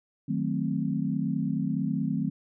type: chord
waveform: sine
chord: D# diminished seventh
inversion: none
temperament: equal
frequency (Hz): 155.56 / 185 / 220 / 261.6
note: D#3 / F#3 / A3 / C4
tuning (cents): 0 / 0 / 0 / 0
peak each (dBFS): -31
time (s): 0.28-2.3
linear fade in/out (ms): 10
effects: none